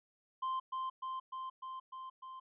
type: tone with echo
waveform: triangle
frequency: 1044 Hz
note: C6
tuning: 4 cents flat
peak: -32 dBFS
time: 0.42-0.6 s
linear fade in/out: 10 ms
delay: 300 ms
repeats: 6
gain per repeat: -2 dB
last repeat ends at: 2.4 s
effects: resampled to 8000 Hz